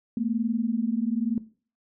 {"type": "tone pair together", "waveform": "sine", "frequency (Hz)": [220, 240.8], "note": ["A3", "B3"], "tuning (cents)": [0, -44], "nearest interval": "major second", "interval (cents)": 156, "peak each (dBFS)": -27, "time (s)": [0.17, 1.38], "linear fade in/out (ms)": 2, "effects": ["noise-tail reverb RT60 0.4 s tail -17 dB re dry"]}